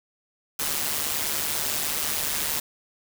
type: noise with amplitude modulation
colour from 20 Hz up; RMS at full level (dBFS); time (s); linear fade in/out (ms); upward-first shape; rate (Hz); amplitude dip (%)
white; -24; 0.59-2.6; 5; sine; 149; 70
effects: none